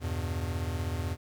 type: chord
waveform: square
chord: E minor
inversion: none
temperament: equal with one note detuned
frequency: 82.41 / 98.4 / 123.47 Hz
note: E2 / G2 / B2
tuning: 0 / +7 / 0 cents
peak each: -33 / -37 / -39 dBFS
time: 0-1.17 s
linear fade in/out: 50 ms
effects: 11-bit